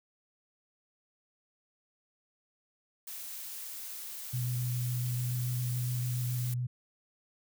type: noise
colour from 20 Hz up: blue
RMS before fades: -42 dBFS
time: 3.07-6.54 s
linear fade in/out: 5 ms
type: tone with vibrato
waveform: sine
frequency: 123.47 Hz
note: B2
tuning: in tune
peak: -30 dBFS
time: 4.33-6.67 s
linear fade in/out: 10 ms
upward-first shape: sine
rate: 7.1 Hz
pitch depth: 11 cents each way
effects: none